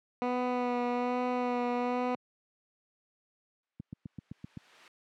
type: tone with vibrato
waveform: 15% pulse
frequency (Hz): 246.3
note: B3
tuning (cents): -5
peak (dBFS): -22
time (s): 0.22-2.15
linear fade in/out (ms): 0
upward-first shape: sine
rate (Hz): 1.2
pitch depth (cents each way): 19
type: noise with exponential growth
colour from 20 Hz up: blue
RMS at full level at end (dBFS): -38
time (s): 3.63-4.88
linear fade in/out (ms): 2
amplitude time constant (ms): 270
type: click train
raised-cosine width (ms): 5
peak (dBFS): -24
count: 7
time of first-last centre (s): 3.8-4.572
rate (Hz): 7.77
effects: high-pass 150 Hz 12 dB/octave + low-pass 2000 Hz 12 dB/octave